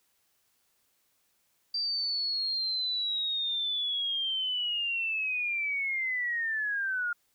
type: linear sweep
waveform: sine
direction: down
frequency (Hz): 4699 to 1407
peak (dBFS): -28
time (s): 1.74-7.13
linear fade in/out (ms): 5
effects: white hiss -72 dBFS RMS until 7.34 s